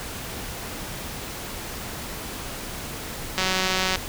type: click train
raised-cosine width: 0.2 ms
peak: -6 dBFS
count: 109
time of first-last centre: 3.38-3.958 s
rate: 187 Hz
effects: pink hiss -34 dBFS RMS until 4.08 s